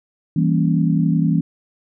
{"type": "chord", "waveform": "sine", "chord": "E diminished seventh", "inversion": "none", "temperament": "equal", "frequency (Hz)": [164.81, 196, 233.1, 277.2], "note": ["E3", "G3", "Bb3", "Db4"], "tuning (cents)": [0, 0, 0, 0], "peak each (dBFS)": [-16, -22, -22, -22], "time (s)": [0.36, 1.41], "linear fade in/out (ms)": 5, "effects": []}